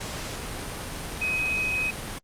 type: tone in noise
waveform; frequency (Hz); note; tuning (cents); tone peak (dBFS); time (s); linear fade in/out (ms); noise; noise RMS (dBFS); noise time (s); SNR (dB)
sine; 2526; D#7; +26; -24; 1.21-1.91; 10; pink; -34; 0-2.19; +7
effects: low-pass 11000 Hz 12 dB/octave + Opus 48 kbps